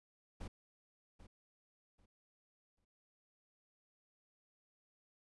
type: noise with echo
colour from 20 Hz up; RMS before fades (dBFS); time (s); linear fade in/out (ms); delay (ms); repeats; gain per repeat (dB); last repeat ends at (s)
brown; -45; 0.4-0.48; 10; 790; 3; -12; 2.85
effects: resampled to 24000 Hz